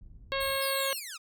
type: low-pass noise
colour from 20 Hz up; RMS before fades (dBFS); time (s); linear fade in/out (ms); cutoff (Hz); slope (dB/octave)
pink; -49; 0.01-0.59; 5; 100; 12
type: harmonic tone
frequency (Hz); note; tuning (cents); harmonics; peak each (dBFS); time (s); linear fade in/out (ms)
544; C#5; -33; 1 / 2 / 3 / 4 / 5 / 6 / 7 / 8; -32 / -35 / -37 / -38 / -39 / -40 / -40 / -41; 0.32-0.93; 0
type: tone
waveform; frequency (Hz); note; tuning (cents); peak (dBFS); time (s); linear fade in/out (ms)
15% pulse; 4285; C8; +40; -30; 0.4-1; 10
type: linear sweep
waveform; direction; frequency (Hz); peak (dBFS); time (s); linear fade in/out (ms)
10% pulse; down; 5200 to 1174.7; -30; 0.61-1.18; 20
effects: none